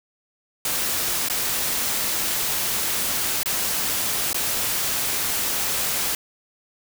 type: noise with dropouts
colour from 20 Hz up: white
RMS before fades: -24 dBFS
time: 0.65-6.15 s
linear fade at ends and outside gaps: 2 ms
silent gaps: 1.286-1.298 / 3.432-3.458 / 4.331-4.344 s
effects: none